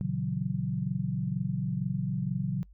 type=chord; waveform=sine; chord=F# dominant seventh; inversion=first; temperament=equal with one note detuned; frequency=116.54 / 138.59 / 160.77 / 185 Hz; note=A#2 / C#3 / E3 / F#3; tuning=0 / 0 / -43 / 0 cents; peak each=-36 / -32 / -36 / -32 dBFS; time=0.01-2.63 s; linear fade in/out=0 ms; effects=noise-tail reverb RT60 0.1 s tail -26 dB re dry + added 50 Hz sine -51 dBFS peak until 2.73 s